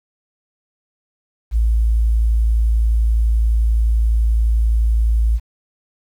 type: tone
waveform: sine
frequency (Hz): 55.8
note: A1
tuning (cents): +25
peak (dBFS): -12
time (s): 1.51-5.4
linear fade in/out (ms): 50
effects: 8-bit